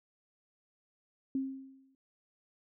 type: tone with exponential decay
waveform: sine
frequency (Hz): 267.3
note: C4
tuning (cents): +37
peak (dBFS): -28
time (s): 1.35-1.95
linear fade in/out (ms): 2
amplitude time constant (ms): 130
effects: none